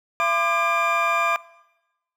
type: tone cluster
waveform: triangle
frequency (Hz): 676 / 1023 / 1196 / 1629 / 2388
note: E5 / C6 / D6 / G#6 / D7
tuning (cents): +43 / -39 / +31 / -34 / +28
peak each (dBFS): -24 / -26 / -20 / -29 / -24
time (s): 0.2-1.36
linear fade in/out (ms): 0
effects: noise-tail reverb RT60 1.0 s tail -20 dB re dry